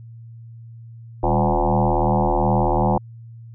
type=tone with frequency modulation; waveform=sine; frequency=354.6 Hz; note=F4; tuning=26 cents sharp; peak=-15 dBFS; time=1.23-2.98 s; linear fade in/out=5 ms; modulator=78.5 Hz; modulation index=7.1; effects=added 115 Hz sine -37 dBFS peak until 3.54 s